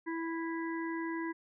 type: harmonic tone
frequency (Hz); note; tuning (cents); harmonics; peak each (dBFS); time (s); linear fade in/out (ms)
329.6; E4; 0; 1 / 3 / 5 / 6; -35 / -42 / -45 / -45; 0.06-1.33; 20
effects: none